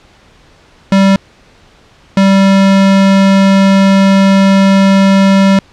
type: tone bursts at uneven times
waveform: square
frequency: 194.6 Hz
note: G3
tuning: 12 cents flat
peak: -5 dBFS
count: 2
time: 0.92-1.16 / 2.17-5.59 s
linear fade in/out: 2 ms
effects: pink hiss -44 dBFS RMS until 5.72 s + low-pass 5000 Hz 12 dB/octave